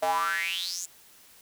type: tone with high-pass filter sweep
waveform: square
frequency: 90 Hz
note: F#2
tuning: 47 cents flat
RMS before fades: -29 dBFS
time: 0.02-0.86 s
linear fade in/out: 10 ms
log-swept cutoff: 650 to 7500 Hz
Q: 8.6
effects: white hiss -55 dBFS RMS until 1.41 s